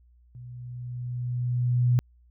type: tone with level ramp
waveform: sine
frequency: 123 Hz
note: B2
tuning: 7 cents flat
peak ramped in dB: -40 to -17 dBFS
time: 0.35-1.99 s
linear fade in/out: 0 ms
effects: added 60 Hz sine -55 dBFS peak until 2.3 s